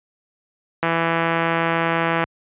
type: click train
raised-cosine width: 0.5 ms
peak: -5 dBFS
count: 235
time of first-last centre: 0.83-2.24 s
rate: 166 Hz
effects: high-pass 80 Hz 12 dB/octave + resampled to 8000 Hz